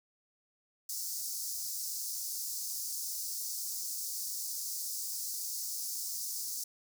pink high-pass noise, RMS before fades -38 dBFS, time 0.89-6.64 s, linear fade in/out 5 ms, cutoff 4900 Hz, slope 48 dB/octave, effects none

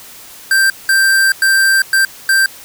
square tone bursts at uneven times, 1572 Hz, G6, 4 cents sharp, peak -9 dBFS, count 5, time 0.51-0.7 / 0.89-1.32 / 1.42-1.82 / 1.93-2.05 / 2.29-2.46 s, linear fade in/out 2 ms, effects white hiss -36 dBFS RMS until 2.64 s

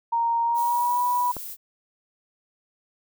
sine tone with pitch glide, 930 to 980.2 Hz, A#5 to B5, -4 to -13 cents, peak -20 dBFS, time 0.12-1.32 s, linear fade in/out 10 ms, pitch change +91 cents, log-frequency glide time 0.43-1.01 s
violet noise, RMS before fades -36 dBFS, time 0.54-1.57 s, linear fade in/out 50 ms
click, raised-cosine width 1 ms, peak -20 dBFS, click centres 1.367 s
effects none

